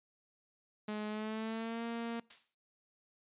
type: tone with pitch glide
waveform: sawtooth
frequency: 211.8 to 232.3 Hz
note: G#3 to A#3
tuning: +34 to -6 cents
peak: -33 dBFS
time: 0.88-2.2 s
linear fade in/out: 5 ms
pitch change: +160 cents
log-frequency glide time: 1.08-1.84 s
type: noise with exponential decay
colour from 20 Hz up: blue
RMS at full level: -42 dBFS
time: 2.3-2.55 s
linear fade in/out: 5 ms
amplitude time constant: 53 ms
effects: noise-tail reverb RT60 0.4 s tail -24 dB re dry + resampled to 8000 Hz